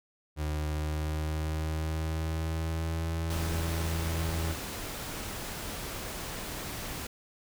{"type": "tone with pitch glide", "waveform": "35% pulse", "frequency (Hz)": [76.1, 82.03], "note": ["D#2", "E2"], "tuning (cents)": [-38, -8], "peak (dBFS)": -28, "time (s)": [0.36, 4.56], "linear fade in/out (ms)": 50, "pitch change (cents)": 130, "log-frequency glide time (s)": [0.65, 3.17]}
{"type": "noise", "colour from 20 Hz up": "pink", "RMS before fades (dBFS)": -38, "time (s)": [3.3, 7.07], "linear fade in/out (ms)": 5}
{"effects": []}